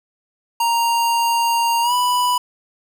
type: tone with pitch glide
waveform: square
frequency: 932.3 to 987.7 Hz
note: A#5 to B5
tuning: 0 to 0 cents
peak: -16 dBFS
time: 0.6-2.38 s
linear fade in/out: 5 ms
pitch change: +100 cents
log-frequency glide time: 1.82-1.93 s
effects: 7-bit